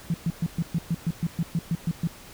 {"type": "tone bursts", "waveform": "sine", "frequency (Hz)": 166.6, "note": "E3", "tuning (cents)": 19, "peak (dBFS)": -21, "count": 13, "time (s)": [0.1, 2.073], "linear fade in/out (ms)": 2, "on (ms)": 41, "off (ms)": 120, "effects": ["pink hiss -46 dBFS RMS until 2.33 s"]}